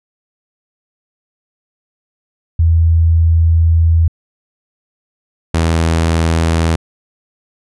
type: tone pair in turn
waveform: sine / sawtooth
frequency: 82.41 / 82.08 Hz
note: E2 / E2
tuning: 0 / -7 cents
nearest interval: unison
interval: 7 cents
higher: first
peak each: -7 dBFS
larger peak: neither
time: 2.59-4.08 / 5.54-6.76 s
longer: first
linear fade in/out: 5 ms
effects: resampled to 24000 Hz